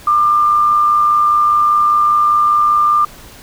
sine tone with amplitude modulation, 1196 Hz, D6, 31 cents sharp, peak -7 dBFS, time 0.07-3.05 s, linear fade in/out 5 ms, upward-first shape sine, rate 105 Hz, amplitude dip 35%, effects pink hiss -38 dBFS RMS until 3.42 s

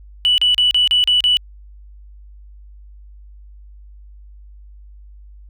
sine tone bursts, 2960 Hz, F#7, in tune, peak -10 dBFS, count 7, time 0.25-1.37 s, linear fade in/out 0 ms, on 130 ms, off 35 ms, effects tanh soft clip ceiling -6 dBFS + added 50 Hz sine -38 dBFS peak until 5.49 s

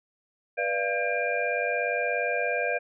sine tone cluster, 490.2 / 591 / 688 / 1604 / 2393 Hz, B4 / D5 / F5 / G6 / D7, -13 / +11 / -26 / +39 / +32 cents, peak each -31 dBFS, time 0.57-2.79 s, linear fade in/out 20 ms, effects none

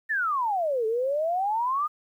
sine exponential two-way sweep, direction down then up, 1841 to 430.7 to 1247 Hz, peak -23 dBFS, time 0.09-1.88 s, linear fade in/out 20 ms, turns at 0.86 s, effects 10-bit

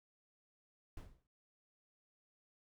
brown noise with exponential decay, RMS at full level -44 dBFS, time 0.97-1.27 s, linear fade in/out 2 ms, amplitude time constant 64 ms, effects none

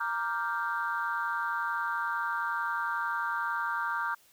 sine chord, G minor seventh, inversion first, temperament equal, 932.3 / 1174.7 / 1396.9 / 1568 Hz, Bb5 / D6 / F6 / G6, 0 / 0 / 0 / 0 cents, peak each -34 dBFS, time 0-4.15 s, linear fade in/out 10 ms, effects tanh soft clip ceiling -20 dBFS + white hiss -62 dBFS RMS until 4.32 s

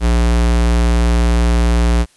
square tone, 58.6 Hz, A#1, 10 cents sharp, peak -11 dBFS, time 0-2.06 s, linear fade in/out 50 ms, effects white hiss -52 dBFS RMS until 2.16 s + resampled to 24000 Hz

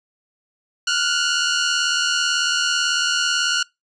15% pulse tone pair together, 1401.9 / 1480 Hz, F6 / F#6, +6 / 0 cents, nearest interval minor second, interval 94 cents, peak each -14 dBFS, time 0.87-3.63 s, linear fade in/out 5 ms, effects noise-tail reverb RT60 0.2 s tail -25 dB re dry + resampled to 22050 Hz

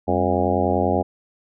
harmonic tone with a mistuned harmonic, 90.3 Hz, F#2, 42 cents flat, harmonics 1 / 2 / 3 / 4 / 5 / 6 / 7 / 8 / 9, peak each -26 / -26 / -26 / -26 / -26 / -26 / -26 / -26 / -26 dBFS, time 0.07-1.03 s, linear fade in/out 20 ms, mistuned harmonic 2, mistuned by +150 cents, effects none

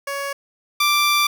15% pulse tone pair in turn, 559 / 1176.6 Hz, C#5 / D6, +14 / +3 cents, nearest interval octave + minor second, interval 1289 cents, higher second, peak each -18 / -9 dBFS, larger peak second, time 0.07-0.33 / 0.8-1.27 s, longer second, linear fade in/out 5 ms, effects none

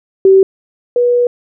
sine tone pair in turn, 384.4 / 486.1 Hz, G4 / B4, -34 / -28 cents, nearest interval major third, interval 406 cents, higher second, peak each -3 / -8 dBFS, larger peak first, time 0.25-0.43 / 0.96-1.27 s, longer second, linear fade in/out 2 ms, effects none

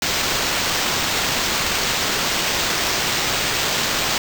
white noise with sample-and-hold, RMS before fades -21 dBFS, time 0.02-4.18 s, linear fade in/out 2 ms, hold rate 11025 Hz, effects none

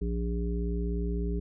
harmonic tone, 58.27 Hz, A#1, in tune, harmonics 1 / 3 / 5 / 7, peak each -29 / -34 / -40 / -37 dBFS, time 0.01-1.4 s, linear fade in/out 10 ms, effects none

